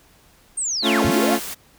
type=linear two-way sweep; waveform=sine; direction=down then up; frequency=8870 to 58 to 751 Hz; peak=-21 dBFS; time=0.57-1.35 s; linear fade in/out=10 ms; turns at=1.05 s
type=chord; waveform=sawtooth; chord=A augmented; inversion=none; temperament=equal; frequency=220 / 277.2 / 349.2 Hz; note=A3 / C#4 / E#4; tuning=0 / 0 / 0 cents; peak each=-17 / -18 / -18 dBFS; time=0.82-1.4 s; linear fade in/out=50 ms
type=noise; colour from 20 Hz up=white; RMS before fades=-31 dBFS; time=1.1-1.55 s; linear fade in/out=20 ms
effects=pink hiss -54 dBFS RMS until 1.78 s